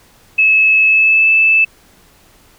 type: tone with pitch glide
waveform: sine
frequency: 2594 to 2629 Hz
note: E7 to E7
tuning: -28 to -5 cents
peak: -7 dBFS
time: 0.38-1.65 s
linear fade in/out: 10 ms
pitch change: +23 cents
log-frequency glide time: 0.86-1.29 s
effects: pink hiss -48 dBFS RMS until 2.58 s